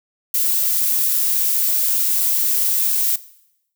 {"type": "noise", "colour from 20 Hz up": "violet", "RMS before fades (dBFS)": -18, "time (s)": [0.34, 3.16], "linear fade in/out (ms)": 5, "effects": ["noise-tail reverb RT60 0.8 s tail -18 dB re dry"]}